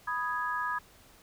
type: chord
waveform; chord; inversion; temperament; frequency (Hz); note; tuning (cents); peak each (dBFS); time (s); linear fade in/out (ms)
sine; G# minor; first; equal; 987.8 / 1244.5 / 1661.2; B5 / D#6 / G#6; 0 / 0 / 0; -34; 0.07-0.79; 10
effects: pink hiss -58 dBFS RMS until 1.22 s